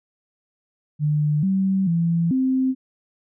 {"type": "tone with pitch steps", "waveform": "sine", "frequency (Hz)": [149.7, 191.9, 168, 261], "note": ["D3", "G3", "E3", "C4"], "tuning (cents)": [33, -37, 33, -4], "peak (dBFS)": -17, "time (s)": [0.99, 2.75], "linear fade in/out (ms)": 50, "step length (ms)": 440, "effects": []}